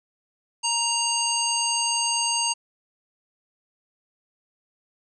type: harmonic tone with a mistuned harmonic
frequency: 932.3 Hz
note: A#5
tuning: in tune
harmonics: 1 / 3 / 5 / 7 / 9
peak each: -28 / -28 / -28 / -28 / -28 dBFS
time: 0.63-2.54 s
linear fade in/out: 20 ms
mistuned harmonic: 7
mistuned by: -20 cents
effects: none